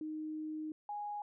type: tone pair in turn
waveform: sine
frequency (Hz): 310 / 827.6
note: D#4 / G#5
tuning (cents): -6 / -6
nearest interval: octave + perfect fourth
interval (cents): 1700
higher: second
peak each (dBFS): -38 / -38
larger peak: neither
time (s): 0.01-0.72 / 0.89-1.22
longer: first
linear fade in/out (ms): 2
effects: none